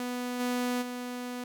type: tone with level steps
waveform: sawtooth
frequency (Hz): 246.9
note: B3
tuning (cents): 0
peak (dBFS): -28 / -24 / -31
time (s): 0-1.44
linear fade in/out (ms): 2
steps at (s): 0.39 / 0.81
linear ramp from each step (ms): 20
effects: none